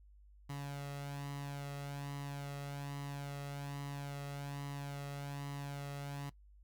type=tone with flanger; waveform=sawtooth; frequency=141.6 Hz; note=C#3; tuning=37 cents sharp; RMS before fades=-43 dBFS; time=0.49-6.3 s; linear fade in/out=10 ms; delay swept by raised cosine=1 to 1.54 ms; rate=1.2 Hz; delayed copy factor=+0.55; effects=noise-tail reverb RT60 0.1 s tail -19 dB re dry + added 50 Hz sine -58 dBFS peak until 6.63 s

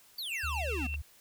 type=exponential sweep; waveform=square; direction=down; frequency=4699 to 230.2 Hz; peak=-36 dBFS; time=0.18-0.87 s; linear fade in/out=5 ms
type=tone with tremolo; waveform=sine; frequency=2700 Hz; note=E7; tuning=41 cents sharp; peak=-35 dBFS; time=0.31-0.96 s; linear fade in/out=5 ms; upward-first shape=square; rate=8.1 Hz; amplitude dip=30%
type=tone; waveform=sine; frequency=73.6 Hz; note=D2; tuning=4 cents sharp; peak=-34 dBFS; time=0.43-1.02 s; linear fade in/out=10 ms
type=clicks; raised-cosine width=0.3 ms; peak=-39 / -33 dBFS; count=2; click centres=0.789 / 0.941 s
effects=white hiss -60 dBFS RMS until 1.2 s

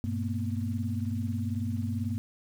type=tone cluster; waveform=sine; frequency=97.7 / 119.9 / 228.2 / 246.4 Hz; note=G2 / A#2 / A#3 / B3; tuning=-5 / +49 / -37 / -4 cents; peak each=-31 / -38 / -34 / -37 dBFS; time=0.04-2.18 s; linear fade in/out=0 ms; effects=9-bit

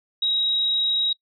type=tone; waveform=sine; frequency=3817 Hz; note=A#7; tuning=40 cents sharp; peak=-19 dBFS; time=0.22-1.13 s; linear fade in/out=5 ms; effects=noise-tail reverb RT60 0.1 s tail -25 dB re dry

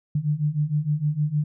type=beating tone pair; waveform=sine; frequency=146 / 152.5 Hz; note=D3 / D#3; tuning=-10 / -34 cents; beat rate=6.5 Hz; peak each=-25 / -23 dBFS; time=0.15-1.44 s; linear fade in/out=5 ms; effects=none

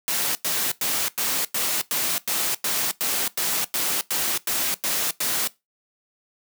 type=noise bursts; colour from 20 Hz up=white; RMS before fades=-24 dBFS; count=15; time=0.08-5.474 s; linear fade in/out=0 ms; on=270 ms; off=96 ms; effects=noise-tail reverb RT60 0.2 s tail -19 dB re dry + high-pass 150 Hz 12 dB/octave

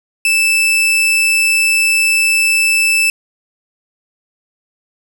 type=tone; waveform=40% pulse; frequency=2637 Hz; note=E7; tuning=in tune; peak=-9 dBFS; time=0.25-3.1 s; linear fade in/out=2 ms; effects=none

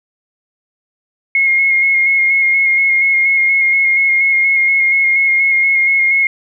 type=tone with vibrato; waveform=sine; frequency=2155 Hz; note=C#7; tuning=49 cents flat; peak=-9 dBFS; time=1.35-6.27 s; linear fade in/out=2 ms; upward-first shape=square; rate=4.2 Hz; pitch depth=17 cents each way; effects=none

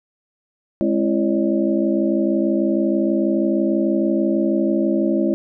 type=tone cluster; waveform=sine; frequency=209.2 / 269.4 / 335.7 / 558 / 610 Hz; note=G#3 / C#4 / E4 / C#5 / D#5; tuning=+13 / -49 / +32 / +11 / -34 cents; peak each=-21 / -23 / -19 / -26 / -27 dBFS; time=0.81-5.34 s; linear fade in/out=0 ms; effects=none

